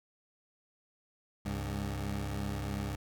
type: tone pair together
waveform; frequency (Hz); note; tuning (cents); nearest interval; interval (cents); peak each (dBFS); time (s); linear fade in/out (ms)
20% pulse; 68.2 / 100.75; C#2 / G2; -28 / +48; perfect fifth; 676; -32 / -32; 1.45-2.96; 10
effects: none